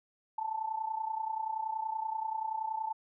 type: tone with amplitude modulation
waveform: sine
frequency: 880 Hz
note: A5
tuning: in tune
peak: -29 dBFS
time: 0.38-2.93 s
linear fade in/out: 5 ms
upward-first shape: sine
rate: 30.5 Hz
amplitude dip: 75%
effects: none